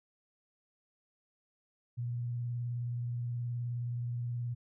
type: tone with vibrato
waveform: sine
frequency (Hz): 120.4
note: B2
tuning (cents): -44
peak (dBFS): -33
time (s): 1.97-4.55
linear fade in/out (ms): 20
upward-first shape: sine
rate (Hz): 19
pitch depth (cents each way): 26
effects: none